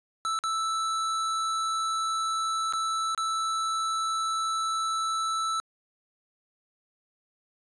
square tone with dropouts, 1318.5 Hz, E6, in tune, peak -27 dBFS, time 0.25-5.6 s, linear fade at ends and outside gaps 0 ms, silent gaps 0.389-0.438 / 2.725-2.735 / 3.148-3.177 s, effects resampled to 22050 Hz

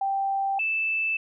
sine tone pair in turn, 784 / 2637 Hz, G5 / E7, 0 / 0 cents, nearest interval octave + major sixth, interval 2100 cents, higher second, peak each -23 dBFS, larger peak neither, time 0.01-0.59 / 0.59-1.17 s, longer neither, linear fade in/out 5 ms, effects none

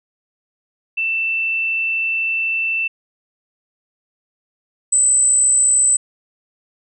sine tone pair in turn, 2668 / 8037 Hz, E7 / B8, +20 / +29 cents, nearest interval octave + perfect fifth, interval 1909 cents, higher second, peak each -17 / -11 dBFS, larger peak second, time 0.97-2.88 / 4.92-5.97 s, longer first, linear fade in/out 10 ms, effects none

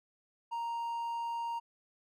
triangle tone, 932.3 Hz, A#5, in tune, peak -32 dBFS, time 0.51-1.6 s, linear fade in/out 20 ms, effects none

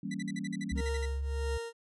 sine chord, E diminished seventh, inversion none, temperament equal, 164.81 / 196 / 233.1 / 277.2 Hz, E3 / G3 / Bb3 / Db4, 0 / 0 / 0 / 0 cents, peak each -42 / -37 / -41 / -41 dBFS, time 0.03-0.81 s, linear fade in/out 5 ms
sawtooth tone bursts, 1984 Hz, B6, 7 cents sharp, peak -36 dBFS, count 12, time 0.11-1.056 s, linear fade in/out 5 ms, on 33 ms, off 50 ms
sine tone with vibrato, 69.3 Hz, C#2, in tune, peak -31 dBFS, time 0.71-1.58 s, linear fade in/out 10 ms, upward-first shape square, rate 2 Hz, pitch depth 10 cents each way
40% pulse tone with tremolo, 463.4 Hz, A#4, 10 cents flat, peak -33 dBFS, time 0.75-1.73 s, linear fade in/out 50 ms, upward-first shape triangle, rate 1.6 Hz, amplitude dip 95%
effects resampled to 24000 Hz

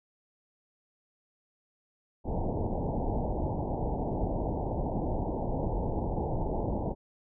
pink low-pass noise, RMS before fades -31 dBFS, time 2.24-6.95 s, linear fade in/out 50 ms, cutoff 920 Hz, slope 96 dB/octave, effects none

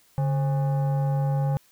sine tone with frequency modulation, 142.8 Hz, D3, 48 cents flat, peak -19 dBFS, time 0.18-1.57 s, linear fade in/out 0 ms, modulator 675 Hz, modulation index 0.44, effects tanh soft clip ceiling -19 dBFS + white hiss -60 dBFS RMS until 1.71 s

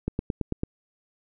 click train, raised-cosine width 3 ms, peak -13 dBFS, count 6, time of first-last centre 0.08-0.634 s, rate 9.02 Hz, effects none

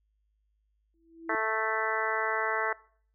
sine tone with exponential growth, 329.6 Hz, E4, in tune, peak -32 dBFS, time 0.94-1.35 s, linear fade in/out 1 ms, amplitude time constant 88 ms
harmonic tone, 220 Hz, A3, in tune, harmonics 2 / 3 / 4 / 5 / 6 / 7 / 8 / 9, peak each -35 / -35 / -35 / -35 / -35 / -35 / -35 / -35 dBFS, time 1.29-2.73 s, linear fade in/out 5 ms
effects noise-tail reverb RT60 0.5 s tail -21 dB re dry + added 52 Hz sine -70 dBFS peak until 3.14 s

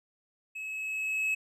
triangle tone with level ramp, 2577 Hz, E7, 40 cents flat, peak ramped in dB -35 to -24 dBFS, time 0.55-1.35 s, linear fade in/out 10 ms, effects resampled to 32000 Hz

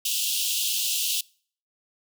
pink high-pass noise, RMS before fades -26 dBFS, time 0.05-1.21 s, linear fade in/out 5 ms, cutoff 2700 Hz, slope 96 dB/octave, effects noise-tail reverb RT60 0.5 s tail -25 dB re dry

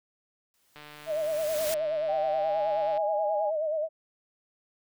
white noise with exponential growth, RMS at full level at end -32 dBFS, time 0.54-1.74 s, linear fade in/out 0 ms, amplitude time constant 260 ms
click train, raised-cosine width 0.3 ms, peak -30 dBFS, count 331, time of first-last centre 0.76-2.975 s, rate 149 Hz
sine tone with vibrato, 622.3 Hz, D#5, in tune, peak -26 dBFS, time 1.06-3.89 s, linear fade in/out 50 ms, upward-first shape sine, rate 9.4 Hz, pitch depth 76 cents each way
sine tone with pitch glide, 778 to 823.8 Hz, G5 to G#5, -13 to -14 cents, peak -29 dBFS, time 2.08-3.51 s, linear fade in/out 20 ms, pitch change +99 cents, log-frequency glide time 2.33-2.62 s
effects none

